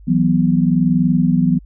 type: chord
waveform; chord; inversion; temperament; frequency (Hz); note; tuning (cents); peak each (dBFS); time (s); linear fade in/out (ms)
sine; E suspended second; none; equal with one note detuned; 163.77 / 185 / 246.9; E3 / F#3 / B3; -11 / 0 / 0; -16; 0.07-1.59; 20
effects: added 50 Hz sine -38 dBFS peak until 1.65 s